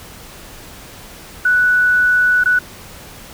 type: tone with dropouts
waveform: sine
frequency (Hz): 1480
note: F#6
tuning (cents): 0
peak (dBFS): -10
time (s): 1.45-2.59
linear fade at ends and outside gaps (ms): 5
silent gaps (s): 2.438-2.457
effects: pink hiss -37 dBFS RMS until 3.33 s